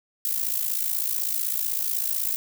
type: noise with amplitude modulation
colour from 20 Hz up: violet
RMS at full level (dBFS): -23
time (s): 0.25-2.36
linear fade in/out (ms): 0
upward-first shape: sine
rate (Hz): 56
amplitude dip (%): 75
effects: none